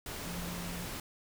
sine tone in noise, 174.8 Hz, F3, 2 cents sharp, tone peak -40 dBFS, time 0.26-0.86 s, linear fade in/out 2 ms, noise pink, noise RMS -41 dBFS, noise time 0.06-1 s, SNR -2 dB, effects none

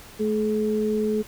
sine tone pair together, 215.9 / 426.8 Hz, A3 / G#4, -33 / +47 cents, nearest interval octave, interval 1180 cents, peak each -24 / -23 dBFS, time 0.19-1.23 s, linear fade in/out 20 ms, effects pink hiss -45 dBFS RMS until 1.27 s

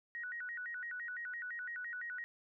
sine tone with vibrato, 1670 Hz, G#6, 9 cents sharp, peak -40 dBFS, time 0.15-2.24 s, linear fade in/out 0 ms, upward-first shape square, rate 5.9 Hz, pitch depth 210 cents each way, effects none

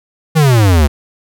square exponential sweep, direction down, 165.3 to 69.3 Hz, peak -7 dBFS, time 0.35-0.88 s, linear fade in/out 20 ms, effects none

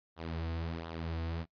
sawtooth tone with flanger, 82.41 Hz, E2, in tune, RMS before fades -38 dBFS, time 0.16-1.46 s, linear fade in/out 50 ms, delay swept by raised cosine 0.41 to 5.21 ms, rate 1.4 Hz, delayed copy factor -0.65, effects noise-tail reverb RT60 0.1 s tail -22 dB re dry + resampled to 11025 Hz

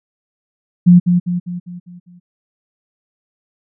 sine tone with echo, 176.8 Hz, F3, 22 cents sharp, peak -3 dBFS, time 0.86-1 s, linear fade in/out 20 ms, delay 200 ms, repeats 6, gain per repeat -6 dB, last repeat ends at 2.2 s, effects none

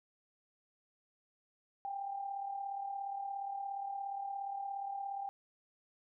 sine tone with amplitude modulation, 793 Hz, G5, 20 cents sharp, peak -35 dBFS, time 1.85-5.29 s, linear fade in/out 0 ms, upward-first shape sine, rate 37.1 Hz, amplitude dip 55%, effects none

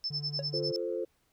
sine tone with tremolo, 5274 Hz, E8, in tune, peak -29 dBFS, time 0.04-0.76 s, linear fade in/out 0 ms, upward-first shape sine, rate 10 Hz, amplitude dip 100%
triangle tone, 146.83 Hz, D3, in tune, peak -35 dBFS, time 0.1-0.72 s, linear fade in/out 10 ms
triangle tone with exponential decay, 554.4 Hz, C#5, in tune, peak -27 dBFS, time 0.39-0.47 s, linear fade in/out 1 ms, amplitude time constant 17 ms
sine chord, F major, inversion none, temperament equal, 349.2 / 440 / 523.3 Hz, F4 / A4 / C5, 0 / 0 / 0 cents, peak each -35 dBFS, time 0.53-1.05 s, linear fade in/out 10 ms
effects tanh soft clip ceiling -19 dBFS + pink hiss -72 dBFS RMS until 1.32 s

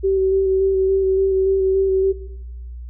sine tone with vibrato, 383.9 Hz, G4, 36 cents flat, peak -14 dBFS, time 0.03-2.13 s, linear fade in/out 20 ms, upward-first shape square, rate 3.5 Hz, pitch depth 14 cents each way, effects noise-tail reverb RT60 1.0 s tail -17 dB re dry + added 60 Hz sine -30 dBFS peak until 2.89 s

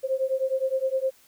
sine beating tone pair, 523.3 / 533 Hz, C5 / C5, 0 / +32 cents, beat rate 9.7 Hz, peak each -26 dBFS, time 0.03-1.11 s, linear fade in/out 20 ms, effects white hiss -58 dBFS RMS until 1.27 s

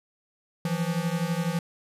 square beating tone pair, 163.6 / 175.6 Hz, E3 / F3, -13 / +10 cents, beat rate 12 Hz, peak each -29 dBFS, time 0.65-1.59 s, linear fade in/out 2 ms, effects resampled to 32000 Hz

